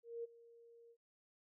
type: tone with ADSR envelope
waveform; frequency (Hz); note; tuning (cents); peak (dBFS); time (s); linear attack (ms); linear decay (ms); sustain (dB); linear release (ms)
sine; 466.3; A#4; +1; -40; 0.03-0.97; 210; 19; -20; 62
effects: none